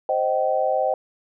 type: chord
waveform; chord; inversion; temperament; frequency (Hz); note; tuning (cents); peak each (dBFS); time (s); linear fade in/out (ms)
sine; C minor; none; equal with one note detuned; 523.3 / 622.3 / 769.2; C5 / Eb5 / G5; 0 / 0 / -33; -23; 0.09-0.94; 2
effects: none